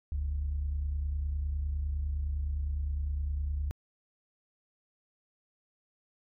sine tone pair together, 42.7 / 72.5 Hz, F1 / D2, -38 / -22 cents, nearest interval major sixth, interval 916 cents, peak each -35 / -29 dBFS, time 0.12-3.71 s, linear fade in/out 0 ms, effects tanh soft clip ceiling -25 dBFS

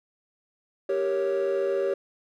triangle chord, G diminished, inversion none, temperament equal, 392 / 466.2 / 554.4 Hz, G4 / Bb4 / Db5, 0 / 0 / 0 cents, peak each -23 / -29 / -24 dBFS, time 0.89-1.94 s, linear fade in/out 5 ms, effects tanh soft clip ceiling -17 dBFS

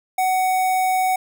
square tone with notch filter, 747 Hz, F#5, 16 cents sharp, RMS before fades -19 dBFS, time 0.18-1.16 s, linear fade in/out 5 ms, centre 4400 Hz, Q 0.93, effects none

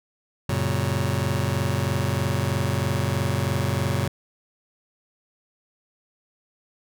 sawtooth chord, F# major, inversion none, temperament just, 92.5 / 115.62 / 138.75 Hz, F#2 / A#2 / C#3, 0 / -14 / +2 cents, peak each -22 dBFS, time 0.49-4.08 s, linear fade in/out 5 ms, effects none

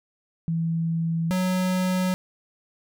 sine / square tone pair in turn, 164.81 / 184.41 Hz, E3 / F#3, 0 / -6 cents, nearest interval major second, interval 194 cents, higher second, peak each -22 dBFS, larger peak neither, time 0.48-1.31 / 1.31-2.14 s, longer neither, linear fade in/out 0 ms, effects none

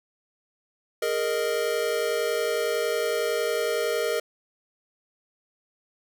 square chord, Ab suspended second, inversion none, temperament equal with one note detuned, 415.3 / 466.2 / 618.7 Hz, Ab4 / Bb4 / Eb5, 0 / 0 / -10 cents, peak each -31 / -27 / -30 dBFS, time 1.02-4.2 s, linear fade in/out 5 ms, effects none

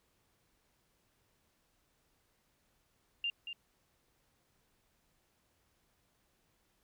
sine tone with echo, 2794 Hz, F7, in tune, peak -32 dBFS, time 3.24-3.3 s, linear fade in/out 2 ms, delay 230 ms, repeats 1, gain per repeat -8 dB, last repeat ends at 3.53 s, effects pink hiss -75 dBFS RMS until 6.83 s

